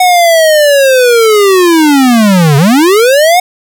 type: linear two-way sweep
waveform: square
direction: down then up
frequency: 740 to 134.8 to 740 Hz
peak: -4 dBFS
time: 0-3.4 s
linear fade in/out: 5 ms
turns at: 2.57 s
effects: none